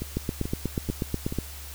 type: two click trains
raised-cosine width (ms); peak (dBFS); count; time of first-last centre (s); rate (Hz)
3; -13 / -18; 11 / 4; 0.17-1.387 / 0.02-1.324; 8.22 / 2.3
effects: added 71 Hz sine -40 dBFS peak until 1.74 s + white hiss -43 dBFS RMS until 1.74 s